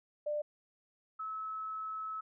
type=tone pair in turn; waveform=sine; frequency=595 / 1296.2 Hz; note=D5 / E6; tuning=+22 / -30 cents; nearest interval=octave + minor second; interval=1348 cents; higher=second; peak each=-32 / -37 dBFS; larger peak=first; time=0.26-0.42 / 1.19-2.21 s; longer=second; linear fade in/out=10 ms; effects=none